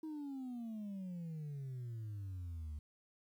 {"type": "exponential sweep", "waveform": "sine", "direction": "down", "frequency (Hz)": [320, 73.2], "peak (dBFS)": -39, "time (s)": [0.03, 2.79], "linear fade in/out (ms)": 5, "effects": ["tanh soft clip ceiling -41 dBFS", "12-bit"]}